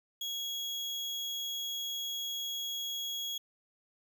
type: tone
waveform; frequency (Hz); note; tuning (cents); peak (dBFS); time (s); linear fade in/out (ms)
35% pulse; 3322; G#7; 0; -33; 0.21-3.38; 5
effects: none